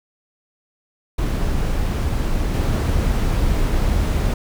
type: noise with level steps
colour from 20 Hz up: brown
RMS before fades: -20 / -18 dBFS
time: 1.18-4.34 s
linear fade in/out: 5 ms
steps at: 2.54 s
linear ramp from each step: 5 ms
effects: none